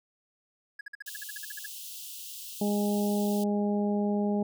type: tone bursts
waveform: triangle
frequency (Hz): 1673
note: G#6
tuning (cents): +12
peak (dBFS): -35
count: 13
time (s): 0.79-1.662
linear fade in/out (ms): 5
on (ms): 20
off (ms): 51
type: high-pass noise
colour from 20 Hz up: white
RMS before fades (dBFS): -42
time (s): 1.06-3.44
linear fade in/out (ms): 5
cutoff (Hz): 2700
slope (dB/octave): 96
type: harmonic tone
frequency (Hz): 205.6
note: G#3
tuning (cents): -17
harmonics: 1 / 2 / 3 / 4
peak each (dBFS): -26 / -32 / -36 / -38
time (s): 2.61-4.43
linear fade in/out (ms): 5
effects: none